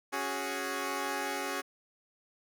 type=chord; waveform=10% pulse; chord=C# suspended fourth; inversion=none; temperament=equal; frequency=277.2 / 370 / 415.3 Hz; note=C#4 / F#4 / G#4; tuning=0 / 0 / 0 cents; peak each=-29 dBFS; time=0.12-1.62 s; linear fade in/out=20 ms; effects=none